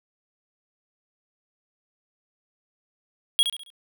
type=tone with echo; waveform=square; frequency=3300 Hz; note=G#7; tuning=12 cents flat; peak=-16 dBFS; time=3.39-3.43 s; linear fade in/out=0 ms; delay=68 ms; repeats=4; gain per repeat=-8 dB; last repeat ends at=3.702 s; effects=none